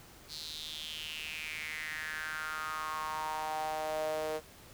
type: tone with high-pass filter sweep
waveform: sawtooth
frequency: 155.56 Hz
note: D#3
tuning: in tune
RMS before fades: -38 dBFS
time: 0.28-4.41 s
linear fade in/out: 50 ms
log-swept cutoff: 4400 to 510 Hz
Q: 5.8
effects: pink hiss -55 dBFS RMS until 4.73 s